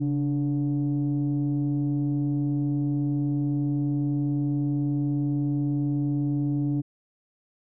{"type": "tone pair together", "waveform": "sine", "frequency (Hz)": [138, 291.9], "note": ["C#3", "D4"], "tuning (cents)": [-7, -10], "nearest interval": "octave + minor second", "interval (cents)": 1297, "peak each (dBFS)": -24, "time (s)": [0, 6.82], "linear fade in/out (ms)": 20, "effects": ["tanh soft clip ceiling -18 dBFS"]}